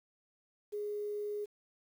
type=tone with quantisation; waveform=sine; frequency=415.5 Hz; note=G#4; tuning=1 cent sharp; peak=-35 dBFS; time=0.72-1.46 s; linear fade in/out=20 ms; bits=10; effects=none